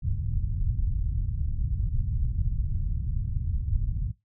pink low-pass noise, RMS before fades -27 dBFS, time 0.02-4.12 s, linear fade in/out 20 ms, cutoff 120 Hz, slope 24 dB/octave, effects noise-tail reverb RT60 0.2 s tail -20 dB re dry

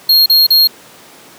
square tone bursts, 4253 Hz, C8, 27 cents sharp, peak -6 dBFS, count 3, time 0.09-0.674 s, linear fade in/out 5 ms, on 170 ms, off 37 ms, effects pink hiss -39 dBFS RMS until 1.38 s + high-pass 200 Hz 12 dB/octave

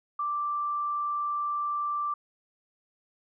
sine tone, 1174.7 Hz, D6, in tune, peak -27 dBFS, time 0.19-2.14 s, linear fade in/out 5 ms, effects none

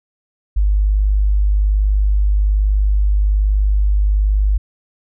sine tone, 50.6 Hz, G#1, 44 cents flat, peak -11 dBFS, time 0.56-4.58 s, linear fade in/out 10 ms, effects none

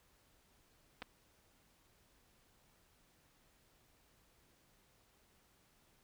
clicks, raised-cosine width 0.3 ms, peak -29 dBFS, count 2, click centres 1.02 / 1.024 s, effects pink hiss -71 dBFS RMS until 6.03 s

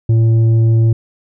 sine tone with tanh clipping, 113.3 Hz, A#2, 49 cents flat, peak -9 dBFS, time 0.09-0.93 s, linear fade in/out 5 ms, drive 6 dB, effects none

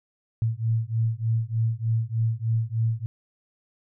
sine beating tone pair, 111.6 / 114.9 Hz, A2 / A#2, +25 / -25 cents, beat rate 3.3 Hz, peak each -25 dBFS, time 0.42-3.06 s, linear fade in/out 0 ms, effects none

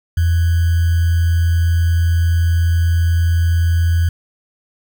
sine tone with sample-and-hold, 84.2 Hz, E2, 37 cents sharp, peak -11 dBFS, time 0.17-4.09 s, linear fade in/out 5 ms, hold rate 1575 Hz, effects none

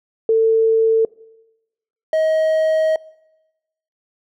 sine / triangle tone pair in turn, 447.3 / 632.6 Hz, A4 / D#5, +28 / +29 cents, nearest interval tritone, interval 601 cents, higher second, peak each -11 / -12 dBFS, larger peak first, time 0.29-1.05 / 2.13-2.96 s, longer second, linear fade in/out 2 ms, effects noise-tail reverb RT60 1.0 s tail -23 dB re dry

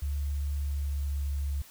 sine tone with pitch glide, 71.4 to 70.7 Hz, D2 to C#2, -48 to +35 cents, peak -28 dBFS, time 0.02-1.62 s, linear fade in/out 5 ms, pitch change -17 cents, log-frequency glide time 0.53-1.07 s, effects white hiss -53 dBFS RMS until 1.7 s

